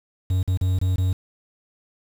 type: tone with dropouts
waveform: triangle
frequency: 92.5 Hz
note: F#2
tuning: in tune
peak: -16 dBFS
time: 0.3-1.13 s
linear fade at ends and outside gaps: 5 ms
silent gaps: 0.43-0.476 / 0.574-0.611 / 0.789-0.812 / 0.961-0.98 s
effects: 7-bit